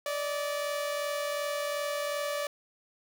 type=tone pair together; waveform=sawtooth; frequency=580 / 622.7 Hz; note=D5 / D#5; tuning=-22 / +1 cents; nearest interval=minor second; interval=123 cents; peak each=-27 / -36 dBFS; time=0.06-2.47 s; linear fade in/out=2 ms; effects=none